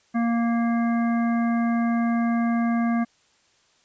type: harmonic tone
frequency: 233.1 Hz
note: A#3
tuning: in tune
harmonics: 1 / 3 / 5 / 7 / 9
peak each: -20 / -30 / -34 / -37 / -39 dBFS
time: 0.14-3.05 s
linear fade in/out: 20 ms
effects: white hiss -62 dBFS RMS until 3.84 s + resampled to 16000 Hz